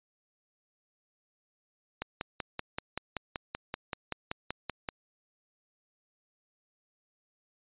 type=click train; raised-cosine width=0.3 ms; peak=-17 dBFS; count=16; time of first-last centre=2.02-4.888 s; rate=5.23 Hz; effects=resampled to 8000 Hz